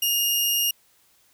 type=tone pair together; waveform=sawtooth; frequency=2836 / 5672 Hz; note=F7 / F8; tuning=+26 / +26 cents; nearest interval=octave; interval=1200 cents; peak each=-19 dBFS; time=0.02-0.71 s; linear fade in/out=5 ms; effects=white hiss -61 dBFS RMS until 1.33 s